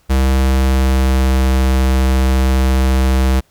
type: tone with pitch glide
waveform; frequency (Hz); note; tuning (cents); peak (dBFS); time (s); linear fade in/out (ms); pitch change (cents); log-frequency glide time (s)
square; 66 to 65.32; C2 to C2; +16 to -2; -11; 0.09-3.41; 20; -18; 0.3-1.44
effects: pink hiss -56 dBFS RMS until 3.5 s